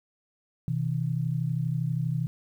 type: tone pair together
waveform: sine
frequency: 127.51 / 160 Hz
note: C3 / D#3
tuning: -44 / +49 cents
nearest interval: major third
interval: 393 cents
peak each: -28 dBFS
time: 0.68-2.27 s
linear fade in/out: 0 ms
effects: 10-bit